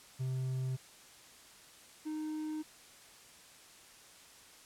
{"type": "tone pair in turn", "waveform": "triangle", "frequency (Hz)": [129.9, 309], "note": ["C3", "D#4"], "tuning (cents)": [-12, -12], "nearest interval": "octave + minor third", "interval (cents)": 1500, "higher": "second", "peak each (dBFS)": [-31, -34], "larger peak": "first", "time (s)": [[0.19, 0.77], [2.05, 2.63]], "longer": "neither", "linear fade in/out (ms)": 20, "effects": ["white hiss -57 dBFS RMS until 4.65 s", "low-pass 10000 Hz 12 dB/octave"]}